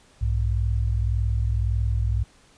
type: tone pair together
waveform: sine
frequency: 61.3 / 103.09 Hz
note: B1 / G#2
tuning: -12 / -12 cents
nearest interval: major sixth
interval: 900 cents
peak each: -22 / -24 dBFS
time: 0.21-2.24 s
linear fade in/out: 10 ms
effects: pink hiss -56 dBFS RMS until 2.57 s + resampled to 22050 Hz